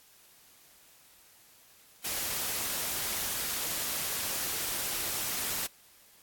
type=noise; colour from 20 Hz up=white; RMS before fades=-33 dBFS; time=2.04-5.67 s; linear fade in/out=10 ms; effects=white hiss -59 dBFS RMS until 6.22 s + AAC 64 kbps